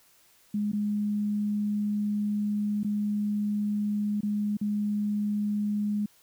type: tone with dropouts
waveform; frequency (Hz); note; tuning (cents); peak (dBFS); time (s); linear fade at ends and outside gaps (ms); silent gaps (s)
sine; 207.7; G#3; 0; -25; 0.54-6.06; 5; 0.718-0.731 / 2.833-2.845 / 4.208-4.231 / 4.57-4.612
effects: white hiss -61 dBFS RMS until 6.22 s